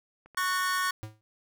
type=click train; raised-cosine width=0.5 ms; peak=-38 dBFS; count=8; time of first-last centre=0.26-0.869 s; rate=11.5 Hz
type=chord; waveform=45% pulse; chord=F# major; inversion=second; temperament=equal with one note detuned; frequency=1108.7 / 1480 / 1825.2 Hz; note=C#6 / F#6 / A#6; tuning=0 / 0 / -37 cents; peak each=-29 / -32 / -32 dBFS; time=0.37-0.91 s; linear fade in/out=5 ms
type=tone with exponential decay; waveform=square; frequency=108 Hz; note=A2; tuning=32 cents flat; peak=-33 dBFS; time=1.03-1.21 s; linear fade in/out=0 ms; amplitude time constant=39 ms
effects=none